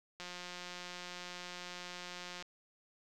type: click train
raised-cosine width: 0.2 ms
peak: -28 dBFS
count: 397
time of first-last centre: 0.2-2.425 s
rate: 178 Hz
effects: none